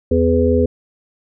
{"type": "harmonic tone", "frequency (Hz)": 83.3, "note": "E2", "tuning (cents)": 19, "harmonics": [1, 3, 5, 6], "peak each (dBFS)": [-17, -17, -17, -17], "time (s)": [0.11, 0.66], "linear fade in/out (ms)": 5, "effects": []}